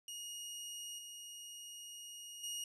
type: tone with level steps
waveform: 20% pulse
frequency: 2873 Hz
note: F7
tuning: 48 cents sharp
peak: -39 / -43 / -35 dBFS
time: 0.08-2.64 s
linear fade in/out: 2 ms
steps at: 0.98 / 2.43 s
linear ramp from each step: 10 ms
effects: resampled to 32000 Hz